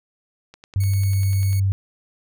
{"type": "click train", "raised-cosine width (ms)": 0.2, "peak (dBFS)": -25, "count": 11, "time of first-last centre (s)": [0.54, 1.53], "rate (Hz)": 10.1}
{"type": "tone with pitch glide", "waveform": "sine", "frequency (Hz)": [98, 97.32], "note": ["G2", "G2"], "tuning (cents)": [0, -12], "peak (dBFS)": -16, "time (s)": [0.76, 1.72], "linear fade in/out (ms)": 0, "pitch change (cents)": -12, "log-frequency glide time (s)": [1.05, 1.17]}
{"type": "tone", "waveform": "5% pulse", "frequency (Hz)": 2217, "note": "C#7", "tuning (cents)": 0, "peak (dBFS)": -24, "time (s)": [0.8, 1.6], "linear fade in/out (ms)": 5}
{"effects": []}